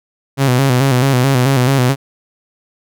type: tone with vibrato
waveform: sawtooth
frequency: 130.9 Hz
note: C3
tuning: 1 cent sharp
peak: -6 dBFS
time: 0.37-1.96 s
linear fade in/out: 50 ms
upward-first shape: square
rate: 4.6 Hz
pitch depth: 79 cents each way
effects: none